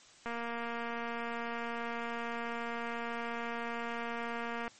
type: click train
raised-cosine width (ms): 0.5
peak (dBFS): -24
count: 1035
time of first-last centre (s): 0.26-4.679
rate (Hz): 234
effects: white hiss -58 dBFS RMS until 4.79 s + MP3 32 kbps